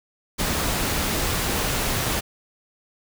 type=noise; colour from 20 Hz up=pink; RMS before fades=-24 dBFS; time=0.38-2.21 s; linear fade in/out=20 ms; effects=none